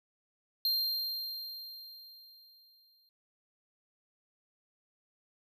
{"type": "tone with exponential decay", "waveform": "square", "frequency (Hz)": 4186, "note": "C8", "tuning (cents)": 0, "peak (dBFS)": -27, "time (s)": [0.65, 3.09], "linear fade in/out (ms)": 1, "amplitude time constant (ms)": 530, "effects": []}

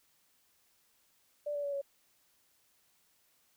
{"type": "tone with pitch steps", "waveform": "sine", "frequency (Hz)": [587.3, 577.5, 568, 558.5], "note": ["D5", "D5", "C#5", "C#5"], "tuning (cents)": [0, -29, 42, 13], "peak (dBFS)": -33, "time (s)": [1.46, 1.816], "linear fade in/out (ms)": 10, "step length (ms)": 89, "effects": ["white hiss -71 dBFS RMS until 3.56 s"]}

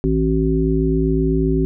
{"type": "harmonic tone with a mistuned harmonic", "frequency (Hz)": 53.9, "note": "A1", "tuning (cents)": -35, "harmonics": [1, 3, 5, 7], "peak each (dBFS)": [-20, -20, -20, -20], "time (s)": [0.04, 1.65], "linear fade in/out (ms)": 0, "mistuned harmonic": 1, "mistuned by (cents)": 89, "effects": []}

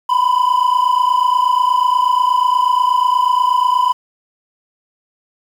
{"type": "tone pair together", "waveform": "triangle", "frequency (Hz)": [984.7, 1013], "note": ["B5", "B5"], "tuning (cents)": [-5, 44], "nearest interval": "unison", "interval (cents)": 49, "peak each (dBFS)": -11, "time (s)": [0.09, 3.93], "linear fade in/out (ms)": 10, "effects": ["tanh soft clip ceiling -6 dBFS", "7-bit"]}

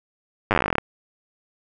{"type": "slowing click train", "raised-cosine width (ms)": 0.5, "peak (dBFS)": -4, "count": 17, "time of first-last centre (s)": [0.51, 0.783], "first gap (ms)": 9, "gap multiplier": 1.08, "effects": []}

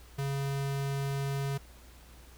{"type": "tone", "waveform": "square", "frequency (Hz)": 138.59, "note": "C#3", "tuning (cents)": 0, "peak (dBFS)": -31, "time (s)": [0.18, 1.58], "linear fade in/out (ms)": 10, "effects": ["added 60 Hz sine -52 dBFS peak until 2.37 s", "pink hiss -57 dBFS RMS until 2.37 s"]}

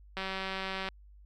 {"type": "click train", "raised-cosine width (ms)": 0.3, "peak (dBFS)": -20, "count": 138, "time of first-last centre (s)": [0.17, 0.887], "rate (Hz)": 191, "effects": ["added 50 Hz sine -52 dBFS peak until 1.25 s"]}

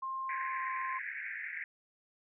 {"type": "tone with pitch glide", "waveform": "sine", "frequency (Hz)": [1059, 1049.3], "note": ["C6", "C6"], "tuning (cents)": [21, 5], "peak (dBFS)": -35, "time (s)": [0.02, 0.99], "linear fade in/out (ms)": 10, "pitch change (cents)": -16, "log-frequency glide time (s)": [0.23, 0.71]}
{"type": "band-pass noise", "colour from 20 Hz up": "pink", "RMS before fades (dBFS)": -41, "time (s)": [0.29, 1.64], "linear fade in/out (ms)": 2, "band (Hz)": [1600, 2300], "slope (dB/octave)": 96}
{"effects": []}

